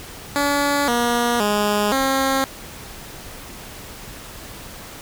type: tone with pitch steps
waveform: 10% pulse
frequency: 285.6 / 238.8 / 207.5 / 268.5 Hz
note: D4 / A#3 / G#3 / C4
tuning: -48 / +42 / -1 / +45 cents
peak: -9 dBFS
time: 0.36-2.44 s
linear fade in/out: 0 ms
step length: 520 ms
effects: pink hiss -37 dBFS RMS until 5.01 s